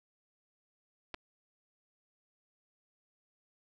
clicks, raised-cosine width 0.3 ms, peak -25 dBFS, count 2, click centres 1.142 / 1.145 s, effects none

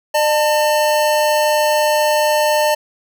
square tone pair together, 604 / 891.5 Hz, D5 / A5, +48 / +22 cents, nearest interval perfect fifth, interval 674 cents, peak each -15 / -18 dBFS, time 0.14-2.75 s, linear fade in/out 10 ms, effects none

